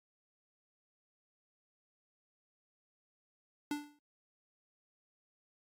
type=tone with exponential decay; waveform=square; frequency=293.5 Hz; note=D4; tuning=1 cent flat; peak=-32 dBFS; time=3.71-3.99 s; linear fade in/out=2 ms; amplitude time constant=59 ms; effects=AAC 64 kbps